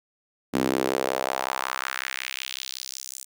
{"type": "tone with high-pass filter sweep", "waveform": "sawtooth", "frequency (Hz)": 65.41, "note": "C2", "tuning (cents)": 0, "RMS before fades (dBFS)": -29, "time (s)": [0.53, 3.25], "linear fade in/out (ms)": 20, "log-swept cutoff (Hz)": [250, 8000], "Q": 2, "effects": []}